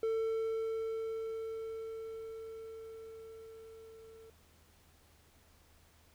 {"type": "tone with level ramp", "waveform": "triangle", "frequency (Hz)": 447.2, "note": "A4", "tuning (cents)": 28, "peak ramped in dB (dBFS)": [-28, -51], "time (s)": [0.03, 4.3], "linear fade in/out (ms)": 2, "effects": ["added 79 Hz sine -66 dBFS peak until 6.14 s", "pink hiss -66 dBFS RMS until 6.14 s"]}